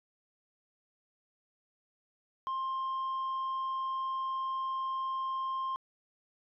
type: tone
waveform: sine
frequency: 1057 Hz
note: C6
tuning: 17 cents sharp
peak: -29 dBFS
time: 2.47-5.76 s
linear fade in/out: 0 ms
effects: tanh soft clip ceiling -31 dBFS